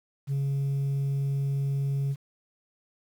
sine tone, 138.59 Hz, C#3, in tune, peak -22 dBFS, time 0.27-2.16 s, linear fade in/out 50 ms, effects tanh soft clip ceiling -24 dBFS + 9-bit

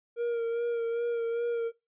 triangle tone with vibrato, 467.4 Hz, A#4, 5 cents sharp, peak -25 dBFS, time 0.16-1.72 s, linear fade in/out 50 ms, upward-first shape sine, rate 2.5 Hz, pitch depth 26 cents each way, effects noise-tail reverb RT60 0.2 s tail -18 dB re dry + resampled to 8000 Hz

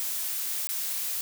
blue noise with dropouts, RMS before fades -31 dBFS, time 0-1.21 s, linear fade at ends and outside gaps 0 ms, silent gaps 0.671-0.69 s, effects none

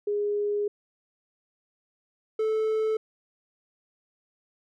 sine / triangle tone pair in turn, 412.5 / 437 Hz, G#4 / A4, -12 / -12 cents, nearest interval minor second, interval 100 cents, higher second, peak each -24 / -21 dBFS, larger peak second, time 0.07-0.68 / 2.39-2.97 s, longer first, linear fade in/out 5 ms, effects none

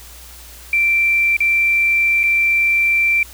sine tone with dropouts, 2349 Hz, D7, in tune, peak -12 dBFS, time 0.73-3.23 s, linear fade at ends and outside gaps 2 ms, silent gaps 1.367-1.404 / 2.233-2.237 s, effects added 60 Hz sine -40 dBFS peak until 3.33 s + white hiss -40 dBFS RMS until 3.33 s

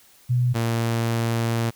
sine / sawtooth tone pair in turn, 123.47 / 115.5 Hz, B2 / A#2, 0 / -16 cents, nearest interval minor second, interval 116 cents, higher first, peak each -17 dBFS, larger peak neither, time 0.29-0.54 / 0.54-1.71 s, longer second, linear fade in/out 20 ms, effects white hiss -54 dBFS RMS until 1.75 s

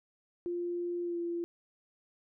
sine tone with pitch glide, 349 to 342.6 Hz, F4 to F4, -1 to -33 cents, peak -32 dBFS, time 0.46-1.44 s, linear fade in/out 0 ms, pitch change -32 cents, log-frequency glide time 1.03-1.18 s, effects none

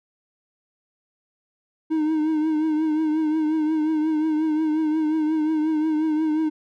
triangle tone with vibrato, 311.1 Hz, D#4, in tune, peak -17 dBFS, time 1.9-6.5 s, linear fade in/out 20 ms, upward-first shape triangle, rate 5.6 Hz, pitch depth 55 cents each way, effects none

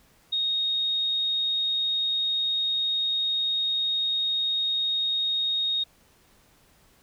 sine tone, 3729 Hz, A#7, in tune, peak -23 dBFS, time 0.32-5.84 s, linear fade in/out 10 ms, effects pink hiss -60 dBFS RMS until 7.02 s

